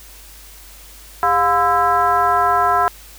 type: tone with frequency modulation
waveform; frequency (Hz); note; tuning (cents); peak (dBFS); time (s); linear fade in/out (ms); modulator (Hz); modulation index
sine; 1017; C6; -50; -12; 1.23-2.88; 0; 308; 1.4
effects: added 50 Hz sine -42 dBFS peak until 3.18 s + white hiss -42 dBFS RMS until 3.18 s